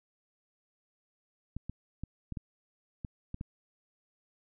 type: clicks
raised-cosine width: 5 ms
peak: -25 dBFS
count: 8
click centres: 1.566 / 1.696 / 2.036 / 2.323 / 2.372 / 3.048 / 3.344 / 3.411 s
effects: none